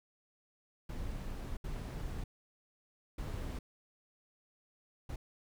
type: noise bursts at uneven times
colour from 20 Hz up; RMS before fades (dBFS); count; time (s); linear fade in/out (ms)
brown; -40; 4; 0.89-1.57 / 1.64-2.24 / 3.18-3.59 / 5.09-5.16; 5
effects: none